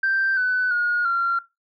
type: tone with pitch steps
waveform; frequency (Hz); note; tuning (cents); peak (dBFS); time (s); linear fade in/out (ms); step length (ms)
sine; 1568 / 1501.5 / 1437.9 / 1376.9; G6 / F#6 / F#6 / F6; 0 / +25 / -50 / -25; -17; 0.03-1.39; 5; 340
effects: noise-tail reverb RT60 0.2 s tail -17 dB re dry + tanh soft clip ceiling -14 dBFS